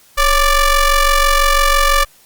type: ring-modulated tone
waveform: sawtooth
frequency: 580 Hz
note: D5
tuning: 22 cents flat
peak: -3 dBFS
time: 0.17-2.05 s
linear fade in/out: 20 ms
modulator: 603 Hz
effects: white hiss -48 dBFS RMS until 2.25 s + Opus 48 kbps